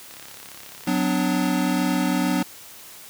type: click train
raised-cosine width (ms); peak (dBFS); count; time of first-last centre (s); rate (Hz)
0.2; -24; 33; 0.11-1.04; 34.4
type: chord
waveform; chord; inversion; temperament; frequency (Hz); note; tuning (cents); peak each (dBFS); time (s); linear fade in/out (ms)
square; B minor; second; equal with one note detuned; 185 / 251.5 / 293.7; F#3 / B3 / D4; 0 / +32 / 0; -25; 0.87-2.43; 5
effects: white hiss -43 dBFS RMS until 3.09 s + high-pass 60 Hz 12 dB/octave